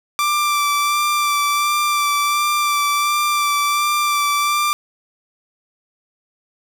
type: tone with vibrato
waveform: sawtooth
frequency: 1174.7 Hz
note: D6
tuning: in tune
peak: -12 dBFS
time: 0.19-4.73 s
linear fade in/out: 0 ms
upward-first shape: sine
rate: 1.4 Hz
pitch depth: 17 cents each way
effects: none